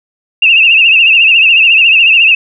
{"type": "tone with vibrato", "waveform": "sine", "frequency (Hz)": 2680, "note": "E7", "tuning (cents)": 28, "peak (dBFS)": -3, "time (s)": [0.42, 2.35], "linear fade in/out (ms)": 5, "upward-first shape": "triangle", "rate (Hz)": 14, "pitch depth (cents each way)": 110, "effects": []}